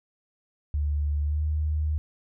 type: tone with pitch glide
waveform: sine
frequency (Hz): 73.42 to 76.41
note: D2 to D#2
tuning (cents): 0 to -31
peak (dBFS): -23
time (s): 0.74-1.98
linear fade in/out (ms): 0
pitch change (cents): +69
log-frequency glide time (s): 1.23-1.43
effects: none